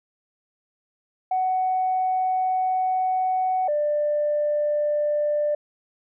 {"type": "tone pair in turn", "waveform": "sine", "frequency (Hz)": [746, 593.2], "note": ["F#5", "D5"], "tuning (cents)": [14, 17], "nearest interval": "major third", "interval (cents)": 397, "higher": "first", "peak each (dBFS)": -19, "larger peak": "neither", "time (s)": [[1.31, 3.68], [3.68, 5.55]], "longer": "first", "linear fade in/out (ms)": 5, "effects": ["tanh soft clip ceiling -15 dBFS"]}